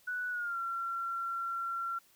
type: tone with pitch glide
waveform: sine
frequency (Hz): 1480 to 1365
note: F#6 to F6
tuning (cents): 0 to -40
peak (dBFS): -33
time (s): 0.07-1.99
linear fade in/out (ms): 10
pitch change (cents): -140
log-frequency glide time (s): 0.3-0.58
effects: white hiss -65 dBFS RMS until 2.15 s